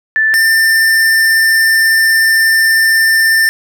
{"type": "tone pair in turn", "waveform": ["sine", "square"], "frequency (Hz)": [1760, 1791.8], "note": ["A6", "A6"], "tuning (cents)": [0, 31], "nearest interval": "unison", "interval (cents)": 31, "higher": "second", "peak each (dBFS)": -8, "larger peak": "neither", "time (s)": [[0.16, 0.34], [0.34, 3.49]], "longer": "second", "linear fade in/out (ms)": 0, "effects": []}